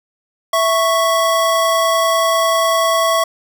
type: tone pair together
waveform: square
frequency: 659.2 / 1108.7 Hz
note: E5 / C#6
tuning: 0 / 0 cents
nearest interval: major sixth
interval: 900 cents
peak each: -16 dBFS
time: 0.53-3.24 s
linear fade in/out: 5 ms
effects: none